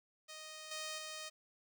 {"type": "tone with level steps", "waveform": "5% pulse", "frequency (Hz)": 622.3, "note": "D#5", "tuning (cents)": 0, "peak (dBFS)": [-37, -30, -33], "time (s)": [0.28, 1.3], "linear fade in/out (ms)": 20, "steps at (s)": [0.71, 0.98], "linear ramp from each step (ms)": 5, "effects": []}